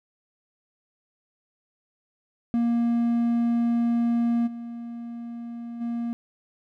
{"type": "tone with level steps", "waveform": "triangle", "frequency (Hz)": 235, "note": "A#3", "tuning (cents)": 14, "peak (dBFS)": [-18, -31, -24], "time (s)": [2.54, 6.13], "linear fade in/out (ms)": 0, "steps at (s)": [4.46, 5.8], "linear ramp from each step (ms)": 20, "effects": []}